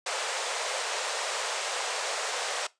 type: band-pass noise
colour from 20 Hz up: pink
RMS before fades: -32 dBFS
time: 0.06-2.67 s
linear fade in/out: 5 ms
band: 460 to 9100 Hz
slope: 48 dB/octave
effects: noise-tail reverb RT60 0.2 s tail -19 dB re dry + resampled to 22050 Hz